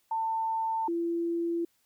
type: tone pair in turn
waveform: sine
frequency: 895 / 338.6 Hz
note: A5 / E4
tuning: +29 / +46 cents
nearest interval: octave + perfect fourth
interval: 1683 cents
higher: first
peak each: -27 dBFS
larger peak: neither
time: 0.11-0.88 / 0.88-1.65 s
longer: neither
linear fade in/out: 5 ms
effects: white hiss -71 dBFS RMS until 1.85 s